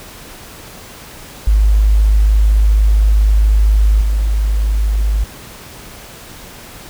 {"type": "tone with level steps", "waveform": "sine", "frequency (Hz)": 52.1, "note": "G#1", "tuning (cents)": 6, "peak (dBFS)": [-7, -11], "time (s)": [1.47, 5.24], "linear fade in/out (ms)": 5, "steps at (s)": 4.01, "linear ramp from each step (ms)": 2, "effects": ["pink hiss -35 dBFS RMS until 6.89 s"]}